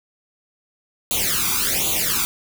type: noise with flanger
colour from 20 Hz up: white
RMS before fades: -21 dBFS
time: 1.11-2.25 s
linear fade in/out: 0 ms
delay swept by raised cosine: 0.28 to 0.86 ms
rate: 1.3 Hz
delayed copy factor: +0.95
effects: none